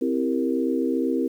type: chord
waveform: sine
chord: C dominant seventh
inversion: none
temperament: equal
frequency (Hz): 261.6 / 329.6 / 392 / 466.2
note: C4 / E4 / G4 / Bb4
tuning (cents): 0 / 0 / 0 / 0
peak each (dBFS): -24 / -26 / -29 / -28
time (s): 0.01-1.28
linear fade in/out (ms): 10
effects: 9-bit